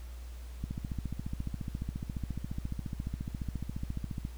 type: click train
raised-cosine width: 5 ms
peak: -23 dBFS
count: 53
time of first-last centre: 0.64-4.251 s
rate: 14.4 Hz
effects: added 60 Hz sine -41 dBFS peak until 4.37 s + pink hiss -57 dBFS RMS until 4.37 s